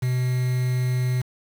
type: tone with quantisation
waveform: triangle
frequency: 126.1 Hz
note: B2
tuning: 36 cents sharp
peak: -18 dBFS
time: 0.02-1.22 s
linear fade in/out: 10 ms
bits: 6
effects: none